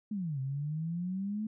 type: exponential two-way sweep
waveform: sine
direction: down then up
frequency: 220 to 130.81 to 220 Hz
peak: -32 dBFS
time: 0.11-1.47 s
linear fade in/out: 5 ms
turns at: 0.4 s
effects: none